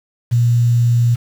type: tone with quantisation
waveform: sine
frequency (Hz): 119.3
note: A#2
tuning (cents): +41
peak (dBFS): -10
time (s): 0.31-1.16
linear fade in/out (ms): 20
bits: 6
effects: none